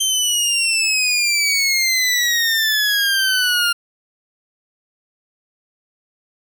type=exponential sweep; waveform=20% pulse; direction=down; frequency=3136 to 1396.9 Hz; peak=-10 dBFS; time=0-3.73 s; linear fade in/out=10 ms; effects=none